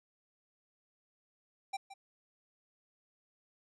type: tone with echo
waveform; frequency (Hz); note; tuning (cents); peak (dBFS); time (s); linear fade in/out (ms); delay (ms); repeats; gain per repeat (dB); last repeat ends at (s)
square; 784; G5; 0; -35; 1.73-1.77; 10; 170; 1; -13; 1.94
effects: resampled to 22050 Hz